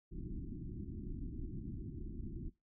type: low-pass noise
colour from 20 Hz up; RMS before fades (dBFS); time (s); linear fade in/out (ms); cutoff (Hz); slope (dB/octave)
pink; -44; 0.11-2.5; 20; 360; 96
effects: noise-tail reverb RT60 0.2 s tail -18 dB re dry